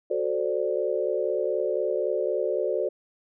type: chord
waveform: sine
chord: D dominant seventh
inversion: first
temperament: equal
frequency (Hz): 370 / 440 / 523.3 / 587.3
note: F#4 / A4 / C5 / D5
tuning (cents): 0 / 0 / 0 / 0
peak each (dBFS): -29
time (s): 0.1-2.89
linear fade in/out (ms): 10
effects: none